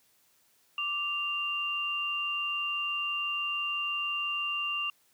sine tone pair together, 1174.7 / 2786 Hz, D6 / F7, 0 / -5 cents, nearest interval octave + minor third, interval 1495 cents, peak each -36 / -30 dBFS, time 0.78-4.9 s, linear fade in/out 2 ms, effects white hiss -67 dBFS RMS until 5.13 s + high-pass 80 Hz 12 dB/octave

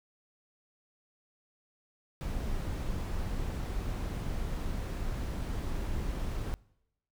brown noise, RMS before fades -34 dBFS, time 2.21-6.54 s, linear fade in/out 0 ms, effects noise-tail reverb RT60 0.9 s tail -24 dB re dry

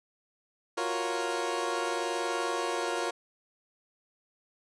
20% pulse chord, Gb major seventh, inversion third, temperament equal, 349.2 / 370 / 466.2 / 554.4 Hz, F4 / Gb4 / Bb4 / Db5, 0 / 0 / 0 / 0 cents, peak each -29 / -33 / -29 / -31 dBFS, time 0.77-3.11 s, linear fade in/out 10 ms, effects resampled to 22050 Hz

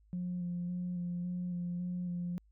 sine tone with vibrato, 177 Hz, F3, 23 cents sharp, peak -33 dBFS, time 0.13-2.38 s, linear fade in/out 0 ms, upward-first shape square, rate 1.8 Hz, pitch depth 16 cents each way, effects tanh soft clip ceiling -30 dBFS + added 52 Hz sine -62 dBFS peak until 2.51 s

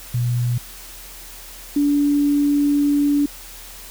sine tone pair in turn, 121.3 / 288.5 Hz, B2 / D4, -31 / -31 cents, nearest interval octave + minor third, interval 1500 cents, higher second, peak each -17 / -14 dBFS, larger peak second, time 0.14-0.58 / 1.76-3.26 s, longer second, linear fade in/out 5 ms, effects added 40 Hz sine -42 dBFS peak until 3.9 s + white hiss -39 dBFS RMS until 3.9 s

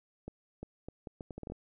accelerating click train, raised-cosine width 2 ms, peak -28 dBFS, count 11, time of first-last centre 0.28-1.521 s, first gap 350 ms, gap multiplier 0.73, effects none

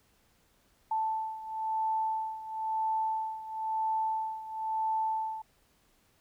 sine beating tone pair, 880 / 880.99 Hz, A5 / A5, 0 / +2 cents, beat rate 0.99 Hz, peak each -31 / -35 dBFS, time 0.91-5.42 s, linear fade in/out 5 ms, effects pink hiss -68 dBFS RMS until 6.2 s

